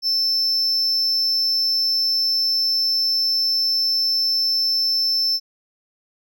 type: tone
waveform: triangle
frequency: 5310 Hz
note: E8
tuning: 12 cents sharp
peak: -16 dBFS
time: 0.02-5.4 s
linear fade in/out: 50 ms
effects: none